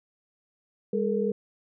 sine tone cluster, 202.9 / 425.9 / 466.8 Hz, G#3 / G#4 / A#4, -40 / +44 / +2 cents, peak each -28 dBFS, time 0.93-1.32 s, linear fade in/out 5 ms, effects none

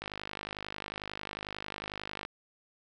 click train, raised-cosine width 0.3 ms, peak -21 dBFS, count 115, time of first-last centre 0.02-2.251 s, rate 51.1 Hz, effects none

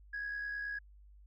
sine tone with amplitude modulation, 1661.2 Hz, G#6, in tune, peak -33 dBFS, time 0.13-0.79 s, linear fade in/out 10 ms, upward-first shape sine, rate 69.2 Hz, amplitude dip 50%, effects tanh soft clip ceiling -33 dBFS + added 50 Hz sine -55 dBFS peak until 1.26 s

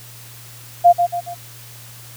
sine tone with echo, 698.5 Hz, F5, in tune, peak -5 dBFS, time 0.84-0.93 s, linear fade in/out 20 ms, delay 140 ms, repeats 3, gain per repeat -7 dB, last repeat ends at 1.35 s, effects added 118 Hz sine -41 dBFS peak until 2.16 s + white hiss -41 dBFS RMS until 2.16 s

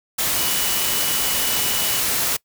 sine tone in noise, 2952 Hz, F#7, 5 cents flat, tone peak -29 dBFS, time 0.37-2 s, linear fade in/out 10 ms, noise white, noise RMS -21 dBFS, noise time 0.18-2.37 s, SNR -11 dB, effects noise-tail reverb RT60 0.1 s tail -23 dB re dry

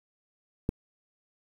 click, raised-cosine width 3 ms, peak -13 dBFS, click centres 0.691 s, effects 8-bit

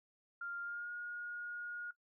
sine tone with pitch glide, 1396.9 to 1435.3 Hz, F6 to F6, 0 to +47 cents, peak -40 dBFS, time 0.41-1.91 s, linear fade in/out 5 ms, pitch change +47 cents, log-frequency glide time 0.62-0.91 s, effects noise-tail reverb RT60 0.1 s tail -19 dB re dry

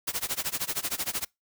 white noise with tremolo, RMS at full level -28 dBFS, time 0.07-1.25 s, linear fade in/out 10 ms, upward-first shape sine, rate 13 Hz, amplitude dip 95%, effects noise-tail reverb RT60 0.2 s tail -26 dB re dry

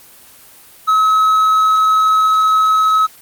triangle tone, 1284 Hz, E6, 46 cents flat, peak -7 dBFS, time 0.87-3.07 s, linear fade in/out 20 ms, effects white hiss -42 dBFS RMS until 3.21 s + Opus 24 kbps

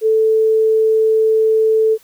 sine tone, 440 Hz, A4, in tune, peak -10 dBFS, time 0.01-1.98 s, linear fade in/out 50 ms, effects white hiss -50 dBFS RMS until 2.03 s

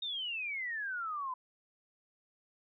sine exponential sweep, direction down, 3732 to 998 Hz, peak -35 dBFS, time 0.02-1.34 s, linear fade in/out 5 ms, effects none

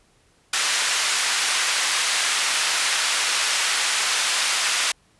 pink band-pass noise, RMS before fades -22 dBFS, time 0.53-4.92 s, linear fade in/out 5 ms, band 1500 to 9700 Hz, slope 12 dB/octave, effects pink hiss -60 dBFS RMS until 5.19 s + resampled to 24000 Hz

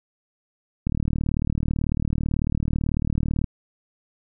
click train, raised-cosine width 5 ms, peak -11 dBFS, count 99, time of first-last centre 0.87-3.442 s, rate 38.1 Hz, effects none

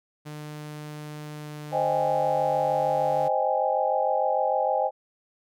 sawtooth tone with pitch glide, 150.5 to 147.91 Hz, D3 to D3, +43 to +13 cents, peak -32 dBFS, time 0.25-3.29 s, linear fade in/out 20 ms, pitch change -30 cents, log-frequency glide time 1.31-2.6 s
sine chord, Ab major seventh, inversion first, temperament equal, 523.3 / 622.3 / 784 / 830.6 Hz, C5 / Eb5 / G5 / Ab5, 0 / 0 / 0 / 0 cents, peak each -27 dBFS, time 1.71-4.91 s, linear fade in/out 50 ms
effects none

